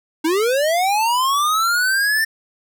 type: linear sweep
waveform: square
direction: up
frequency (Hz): 302.8 to 1800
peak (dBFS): -16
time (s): 0.24-2.25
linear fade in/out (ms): 10
effects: none